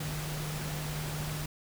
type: tone in noise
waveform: sine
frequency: 151.4 Hz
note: D#3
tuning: 47 cents flat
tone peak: -35 dBFS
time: 0-1.46 s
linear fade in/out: 5 ms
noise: pink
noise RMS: -39 dBFS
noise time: 0-1.46 s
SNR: +1 dB
effects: none

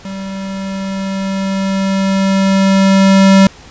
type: tone with level ramp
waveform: square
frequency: 193.6 Hz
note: G3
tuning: 21 cents flat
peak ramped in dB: -23 to -4 dBFS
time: 0.05-3.47 s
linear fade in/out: 2 ms
effects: pink hiss -38 dBFS RMS until 3.7 s + resampled to 16000 Hz

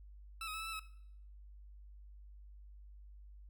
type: tone with pitch steps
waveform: 20% pulse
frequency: 1321 / 1264 / 1301 / 1312 / 1322 / 1289 Hz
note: E6 / D#6 / E6 / E6 / E6 / E6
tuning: +3 / +27 / -23 / -9 / +5 / -39 cents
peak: -36 dBFS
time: 0.41-0.794 s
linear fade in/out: 2 ms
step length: 64 ms
effects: noise-tail reverb RT60 0.7 s tail -17 dB re dry + added 50 Hz sine -52 dBFS peak until 3.49 s

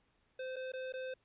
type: tone with dropouts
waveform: square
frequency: 517 Hz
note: C5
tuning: 21 cents flat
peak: -40 dBFS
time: 0.39-1.14 s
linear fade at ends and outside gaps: 5 ms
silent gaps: 0.56-0.564 / 0.72-0.735 / 0.924-0.937 s
effects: pink hiss -75 dBFS RMS until 1.24 s + resampled to 8000 Hz

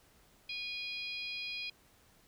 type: harmonic tone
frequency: 820 Hz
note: G#5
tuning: 22 cents flat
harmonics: 3 / 4 / 5 / 6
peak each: -40 / -45 / -46 / -46 dBFS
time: 0.49-1.7 s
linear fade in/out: 5 ms
effects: pink hiss -65 dBFS RMS until 2.27 s

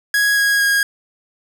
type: tone with pitch steps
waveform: 45% pulse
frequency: 1661.2 / 1648.8 / 1636.4 Hz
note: G#6 / G#6 / G#6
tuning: 0 / -13 / -26 cents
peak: -13 dBFS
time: 0.14-0.83 s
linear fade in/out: 2 ms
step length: 230 ms
effects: none

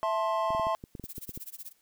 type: chord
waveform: triangle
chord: A minor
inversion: second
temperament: just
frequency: 660 / 880 / 1056 Hz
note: E5 / A5 / C6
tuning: +2 / 0 / +16 cents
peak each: -28 / -31 / -28 dBFS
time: 0.03-0.75 s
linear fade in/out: 0 ms
type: clicks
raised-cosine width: 3 ms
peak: -28 dBFS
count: 11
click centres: 0.505 / 0.549 / 0.597 / 0.669 / 0.839 / 0.952 / 0.997 / 1.04 / 1.181 / 1.293 / 1.375 s
type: noise with tremolo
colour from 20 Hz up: violet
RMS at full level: -40 dBFS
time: 1.03-1.73 s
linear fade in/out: 20 ms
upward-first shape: sine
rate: 16 Hz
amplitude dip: 100%
effects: white hiss -69 dBFS RMS until 1.81 s

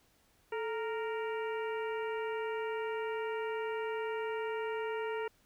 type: harmonic tone with a mistuned harmonic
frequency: 464.9 Hz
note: A#4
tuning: 5 cents flat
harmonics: 1 / 2 / 3 / 4 / 5 / 6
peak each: -35 / -41 / -45 / -47 / -49 / -51 dBFS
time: 0.52-5.28 s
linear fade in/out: 5 ms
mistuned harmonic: 1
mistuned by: -100 cents
effects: pink hiss -69 dBFS RMS until 5.45 s

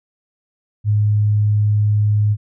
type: tone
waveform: sine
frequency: 104.9 Hz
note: G#2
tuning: 18 cents sharp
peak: -12 dBFS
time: 0.84-2.37 s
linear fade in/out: 50 ms
effects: none

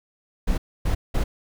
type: noise bursts at uneven times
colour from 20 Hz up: brown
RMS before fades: -21 dBFS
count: 3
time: 0.47-0.58 / 0.85-0.95 / 1.14-1.24 s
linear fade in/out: 10 ms
effects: none

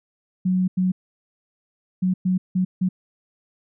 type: tone bursts at uneven times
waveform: sine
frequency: 184.4 Hz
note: F#3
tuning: 6 cents flat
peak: -17 dBFS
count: 6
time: 0.45-0.68 / 0.77-0.92 / 2.02-2.14 / 2.25-2.38 / 2.55-2.65 / 2.81-2.89 s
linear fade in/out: 10 ms
effects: none

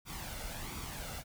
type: noise with flanger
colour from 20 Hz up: pink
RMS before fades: -42 dBFS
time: 0.05-1.24 s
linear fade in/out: 50 ms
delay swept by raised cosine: 0.85 to 1.45 ms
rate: 1.4 Hz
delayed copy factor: +0.55
effects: none

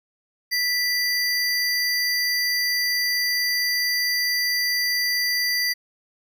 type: tone pair together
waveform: square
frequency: 1975.5 / 4720 Hz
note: B6 / D8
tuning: 0 / +8 cents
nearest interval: octave + minor third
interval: 1508 cents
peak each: -24 dBFS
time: 0.51-5.74 s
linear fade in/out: 20 ms
effects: none

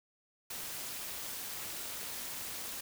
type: noise with amplitude modulation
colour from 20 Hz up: white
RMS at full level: -39 dBFS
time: 0.5-2.81 s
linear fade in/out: 5 ms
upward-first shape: sine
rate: 259 Hz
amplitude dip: 55%
effects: none

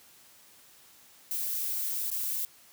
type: noise with dropouts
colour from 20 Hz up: violet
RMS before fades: -32 dBFS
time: 1.31-2.45 s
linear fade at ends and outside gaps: 0 ms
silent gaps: 2.102-2.115 s
effects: white hiss -57 dBFS RMS until 2.72 s + high-pass 60 Hz 12 dB/octave

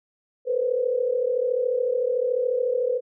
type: tone cluster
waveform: sine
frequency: 454 / 495.2 / 529 Hz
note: A#4 / B4 / C5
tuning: -46 / +5 / +19 cents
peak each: -30 / -22 / -28 dBFS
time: 0.45-3.01 s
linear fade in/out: 50 ms
effects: none

